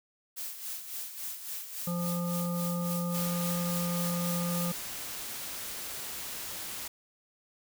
blue noise with tremolo, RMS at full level -37 dBFS, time 0.36-4.79 s, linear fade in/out 20 ms, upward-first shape sine, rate 3.6 Hz, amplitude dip 60%
harmonic tone, 173.9 Hz, F3, 7 cents flat, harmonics 1 / 3 / 5 / 7, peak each -30 / -38 / -48 / -42 dBFS, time 1.87-4.72 s, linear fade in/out 5 ms
white noise, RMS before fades -39 dBFS, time 3.14-6.88 s, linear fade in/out 5 ms
effects none

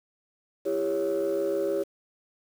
sine chord, C# diminished, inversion first, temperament just, 332.6 / 399.1 / 554.4 Hz, E4 / G4 / C#5, +16 / +31 / 0 cents, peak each -30 / -26 / -27 dBFS, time 0.65-1.84 s, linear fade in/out 20 ms, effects tanh soft clip ceiling -20 dBFS + 8-bit

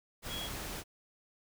sine tone in noise, 3322 Hz, G#7, in tune, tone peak -39 dBFS, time 0.28-0.5 s, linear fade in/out 50 ms, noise pink, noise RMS -41 dBFS, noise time 0.22-0.84 s, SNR -1 dB, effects none

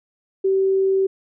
sine tone, 385 Hz, G4, 31 cents flat, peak -15 dBFS, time 0.44-1.07 s, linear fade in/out 10 ms, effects none

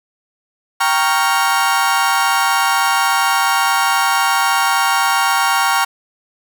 35% pulse chord, G half-diminished seventh, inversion none, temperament equal, 784 / 932.3 / 1108.7 / 1396.9 Hz, G5 / Bb5 / Db6 / F6, 0 / 0 / 0 / 0 cents, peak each -17 dBFS, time 0.8-5.85 s, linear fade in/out 10 ms, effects none

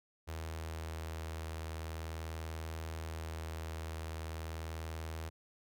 sawtooth tone with notch filter, 80.4 Hz, E2, 43 cents flat, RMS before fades -42 dBFS, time 0.27-5.3 s, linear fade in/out 20 ms, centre 200 Hz, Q 0.9, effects none

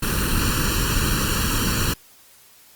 pink noise with comb filter, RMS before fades -21 dBFS, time 0.02-1.94 s, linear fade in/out 10 ms, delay 0.7 ms, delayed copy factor +0.95, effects white hiss -51 dBFS RMS until 2.75 s + Opus 32 kbps

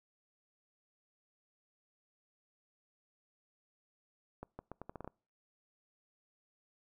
accelerating click train, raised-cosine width 1 ms, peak -30 dBFS, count 9, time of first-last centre 4.43-5.076 s, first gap 160 ms, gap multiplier 0.79, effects noise-tail reverb RT60 0.4 s tail -26 dB re dry

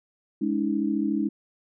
sine tone cluster, 209 / 284.6 / 318.6 Hz, G#3 / C#4 / D#4, +11 / +46 / +41 cents, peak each -27 dBFS, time 0.41-1.29 s, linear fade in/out 10 ms, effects none

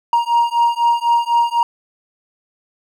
triangle beating tone pair, 939 / 943 Hz, A#5 / A#5, +12 / +20 cents, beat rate 4 Hz, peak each -14 dBFS, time 0.13-1.63 s, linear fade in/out 2 ms, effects none

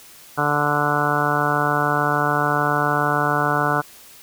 harmonic tone, 146.83 Hz, D3, in tune, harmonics 1 / 2 / 3 / 4 / 5 / 6 / 7 / 8 / 9 / 10, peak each -26 / -28 / -28 / -28 / -25 / -28 / -26 / -27 / -25 / -24 dBFS, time 0.37-3.82 s, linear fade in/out 20 ms, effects white hiss -45 dBFS RMS until 4.22 s

